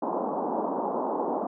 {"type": "band-pass noise", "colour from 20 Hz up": "white", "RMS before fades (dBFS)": -29, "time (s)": [0.02, 1.47], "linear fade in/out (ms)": 5, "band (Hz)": [200, 980], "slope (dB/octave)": 48, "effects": []}